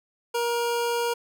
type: tone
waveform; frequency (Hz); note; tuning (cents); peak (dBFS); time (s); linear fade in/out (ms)
25% pulse; 472.7; A#4; +24; -20; 0.34-1.14; 10
effects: none